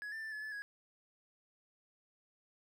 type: tone with pitch steps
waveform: triangle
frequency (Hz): 1681 / 1780 / 1769 / 1713 / 1735 / 1661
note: G#6 / A6 / A6 / A6 / A6 / G#6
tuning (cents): +20 / +20 / +9 / -47 / -25 / 0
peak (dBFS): -39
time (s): 0.02-0.62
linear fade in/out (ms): 0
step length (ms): 100
effects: none